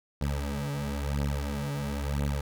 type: beating tone pair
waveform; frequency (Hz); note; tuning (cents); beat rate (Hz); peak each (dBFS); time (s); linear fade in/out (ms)
20% pulse; 70.6 / 71.59; C#2 / D2; +32 / -44; 0.99; -27; 0.21-2.41; 5
effects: none